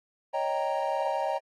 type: chord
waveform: triangle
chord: Eb dominant seventh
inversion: third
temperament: equal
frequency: 554.4 / 622.3 / 784 / 932.3 Hz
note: Db5 / Eb5 / G5 / Bb5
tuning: 0 / 0 / 0 / 0 cents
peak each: -30 dBFS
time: 0.33-1.39 s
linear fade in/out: 20 ms
effects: AAC 32 kbps